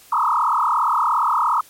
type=tone with frequency modulation; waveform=sine; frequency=1099 Hz; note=C#6; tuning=15 cents flat; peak=-15 dBFS; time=0.12-1.61 s; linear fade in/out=5 ms; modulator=37.2 Hz; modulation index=5.3; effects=white hiss -48 dBFS RMS until 1.69 s + MP3 64 kbps